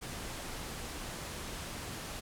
pink low-pass noise, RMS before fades -42 dBFS, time 0.01-2.21 s, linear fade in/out 20 ms, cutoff 12000 Hz, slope 24 dB/octave, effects none

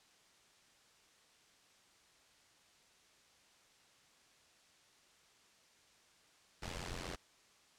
pink noise with amplitude modulation, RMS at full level -40 dBFS, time 6.62-7.16 s, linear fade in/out 10 ms, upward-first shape sine, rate 87.7 Hz, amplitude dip 90%, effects white hiss -67 dBFS RMS until 7.78 s + low-pass 7000 Hz 12 dB/octave

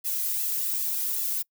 violet noise with flanger, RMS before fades -28 dBFS, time 0.04-1.43 s, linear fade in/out 20 ms, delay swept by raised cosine 1.3 to 2.3 ms, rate 2.6 Hz, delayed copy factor -0.8, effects noise-tail reverb RT60 0.1 s tail -26 dB re dry

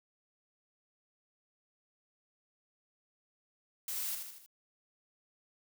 blue noise with echo, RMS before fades -38 dBFS, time 3.88-4.15 s, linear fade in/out 2 ms, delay 78 ms, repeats 4, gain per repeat -5 dB, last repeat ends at 4.462 s, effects none

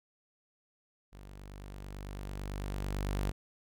sawtooth tone with level ramp, 49 Hz, G1, in tune, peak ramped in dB -45 to -26 dBFS, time 1.12-3.32 s, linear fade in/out 20 ms, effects none

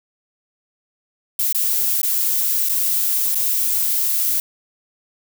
violet noise with dropouts, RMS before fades -19 dBFS, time 1.39-4.4 s, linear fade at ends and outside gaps 2 ms, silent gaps 1.526-1.547 / 2.016-2.031 / 2.688-2.694 / 3.347-3.354 s, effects none

